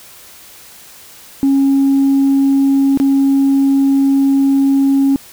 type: tone with dropouts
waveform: sine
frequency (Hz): 274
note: C#4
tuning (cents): -20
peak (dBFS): -7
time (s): 1.43-5.16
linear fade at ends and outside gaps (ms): 0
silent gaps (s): 2.974-3
effects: tanh soft clip ceiling -6 dBFS + white hiss -39 dBFS RMS until 5.32 s